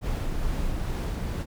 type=noise with tremolo; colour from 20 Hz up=brown; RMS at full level=-27 dBFS; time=0.01-1.46 s; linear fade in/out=50 ms; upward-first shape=triangle; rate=2.3 Hz; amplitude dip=25%; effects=none